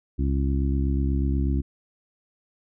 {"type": "harmonic tone", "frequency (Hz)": 68.2, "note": "C#2", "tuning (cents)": -28, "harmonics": [1, 2, 3, 4, 5], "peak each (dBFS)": [-22, -29, -32, -30, -35], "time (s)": [0.18, 1.62], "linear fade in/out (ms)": 20, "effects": []}